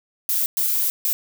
violet noise bursts at uneven times, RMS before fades -21 dBFS, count 3, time 0.29-0.46 / 0.57-0.9 / 1.05-1.13 s, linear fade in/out 0 ms, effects none

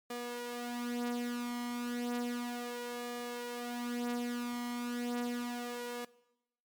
sawtooth tone with flanger, 241.6 Hz, B3, 38 cents flat, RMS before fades -38 dBFS, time 0.1-6.05 s, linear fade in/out 5 ms, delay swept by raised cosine 1.7 to 5.1 ms, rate 0.33 Hz, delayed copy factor +0.65, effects noise-tail reverb RT60 0.9 s tail -21 dB re dry + MP3 96 kbps

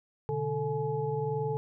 sine tone cluster, 124.9 / 146.2 / 439.9 / 847 Hz, B2 / D3 / A4 / G#5, +20 / -7 / 0 / +34 cents, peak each -37 / -34 / -31 / -37 dBFS, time 0.29-1.57 s, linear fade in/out 0 ms, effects none

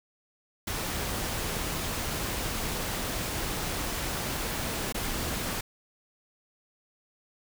pink noise with dropouts, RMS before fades -32 dBFS, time 0.67-5.61 s, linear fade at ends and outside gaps 5 ms, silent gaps 4.925-4.944 s, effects none

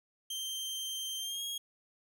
sawtooth tone with pitch glide, 3145 to 3277 Hz, G7 to G#7, +5 to -24 cents, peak -33 dBFS, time 0.3-1.58 s, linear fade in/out 5 ms, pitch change +71 cents, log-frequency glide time 1.2-1.43 s, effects none

